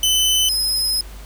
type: tone pair in turn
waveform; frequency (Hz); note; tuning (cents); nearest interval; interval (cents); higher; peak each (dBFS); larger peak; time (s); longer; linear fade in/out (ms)
sawtooth; 3030 / 5096; F#7 / D#8; +40 / +41; major sixth; 901; second; -11 / -15; first; 0.03-0.49 / 0.49-1.01; second; 2
effects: added 50 Hz sine -34 dBFS peak until 1.25 s + pink hiss -43 dBFS RMS until 1.25 s